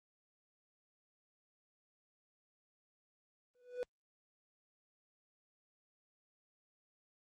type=tone with exponential growth; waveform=triangle; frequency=493.9 Hz; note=B4; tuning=in tune; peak=-31 dBFS; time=3.55-3.83 s; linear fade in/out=0 ms; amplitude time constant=60 ms; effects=Opus 32 kbps